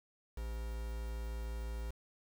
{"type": "tone with quantisation", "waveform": "triangle", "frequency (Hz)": 56.6, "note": "A1", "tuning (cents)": 50, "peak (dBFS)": -36, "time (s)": [0.37, 1.91], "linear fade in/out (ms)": 5, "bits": 8, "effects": []}